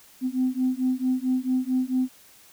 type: beating tone pair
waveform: sine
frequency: 254.2 / 258.7 Hz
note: C4 / C4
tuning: -50 / -19 cents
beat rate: 4.5 Hz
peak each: -24 dBFS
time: 0.21-2.09 s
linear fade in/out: 50 ms
effects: tanh soft clip ceiling -15 dBFS + white hiss -53 dBFS RMS until 2.52 s